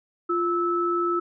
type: tone pair together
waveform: sine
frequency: 348 / 1306.7 Hz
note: F4 / E6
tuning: -6 / -16 cents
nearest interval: octave + major seventh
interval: 2290 cents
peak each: -24 dBFS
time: 0.29-1.2 s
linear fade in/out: 10 ms
effects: none